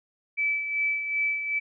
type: tone with tremolo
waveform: sine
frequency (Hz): 2308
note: D7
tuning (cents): -31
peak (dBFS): -22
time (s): 0.37-1.6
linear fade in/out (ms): 20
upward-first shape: sine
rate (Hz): 2.6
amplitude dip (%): 55
effects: none